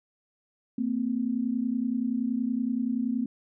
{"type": "tone pair together", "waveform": "sine", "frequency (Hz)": [227.7, 258.3], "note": ["A#3", "C4"], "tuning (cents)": [-40, -22], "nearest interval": "major second", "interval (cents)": 218, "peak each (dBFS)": -28, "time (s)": [0.78, 3.26], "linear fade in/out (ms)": 5, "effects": []}